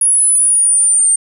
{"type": "linear sweep", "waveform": "sine", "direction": "down", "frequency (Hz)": [10410, 8770], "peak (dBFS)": -8, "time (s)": [0.01, 1.16], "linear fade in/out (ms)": 5, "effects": []}